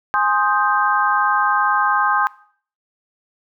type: chord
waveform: sine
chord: Ab major seventh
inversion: none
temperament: equal with one note detuned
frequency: 830.6 / 1053.8 / 1244.5 / 1568 Hz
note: Ab5 / C6 / Eb6 / G6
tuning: 0 / +12 / 0 / 0 cents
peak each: -20 dBFS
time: 0.14-2.27 s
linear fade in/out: 0 ms
effects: noise-tail reverb RT60 0.5 s tail -19 dB re dry